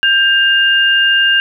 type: tone pair together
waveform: sine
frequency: 1589 / 2812 Hz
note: G6 / F7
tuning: +23 / +11 cents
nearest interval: minor seventh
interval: 988 cents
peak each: -11 dBFS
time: 0.03-1.4 s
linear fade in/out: 0 ms
effects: none